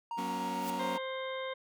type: tone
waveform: triangle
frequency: 932.3 Hz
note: A#5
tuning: in tune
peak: -33 dBFS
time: 0.11-0.98 s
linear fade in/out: 2 ms
type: chord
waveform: sawtooth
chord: F# major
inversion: none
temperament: equal with one note detuned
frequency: 185 / 237.6 / 277.2 Hz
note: F#3 / A#3 / C#4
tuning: 0 / +33 / 0 cents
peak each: -37 dBFS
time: 0.17-0.98 s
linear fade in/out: 20 ms
type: noise with exponential growth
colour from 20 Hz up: white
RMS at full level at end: -40 dBFS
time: 0.49-0.7 s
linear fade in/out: 1 ms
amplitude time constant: 44 ms
type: harmonic tone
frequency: 525 Hz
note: C5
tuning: 6 cents sharp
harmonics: 1 / 2 / 3 / 4 / 6 / 7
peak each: -37 / -42 / -47 / -44 / -50 / -48 dBFS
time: 0.79-1.54 s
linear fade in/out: 10 ms
effects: none